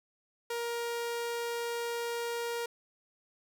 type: tone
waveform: sawtooth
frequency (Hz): 470.5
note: A#4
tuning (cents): +16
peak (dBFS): -29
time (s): 0.5-2.66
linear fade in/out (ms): 5
effects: none